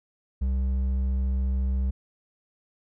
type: tone with hard clipping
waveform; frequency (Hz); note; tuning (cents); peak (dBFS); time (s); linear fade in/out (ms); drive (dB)
sine; 65.3; C2; -3; -24; 0.41-1.91; 10; 5
effects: none